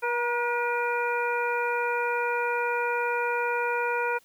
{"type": "harmonic tone with a mistuned harmonic", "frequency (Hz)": 481.2, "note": "B4", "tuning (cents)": -45, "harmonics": [1, 2, 3, 4, 5], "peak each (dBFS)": [-29, -29, -30, -41, -33], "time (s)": [0.02, 4.19], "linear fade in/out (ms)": 20, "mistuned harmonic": 2, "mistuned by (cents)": -22, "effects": ["white hiss -61 dBFS RMS until 4.24 s"]}